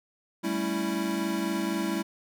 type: chord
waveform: square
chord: A dominant seventh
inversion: third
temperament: equal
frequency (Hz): 196 / 220 / 277.2 / 329.6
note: G3 / A3 / C#4 / E4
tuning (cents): 0 / 0 / 0 / 0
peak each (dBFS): -33 / -35 / -37 / -31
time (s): 0.43-2.03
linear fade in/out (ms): 20
effects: none